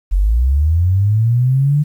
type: linear sweep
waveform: sine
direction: up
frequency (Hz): 42.91 to 150.4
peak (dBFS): -10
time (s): 0.11-1.84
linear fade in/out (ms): 20
effects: 8-bit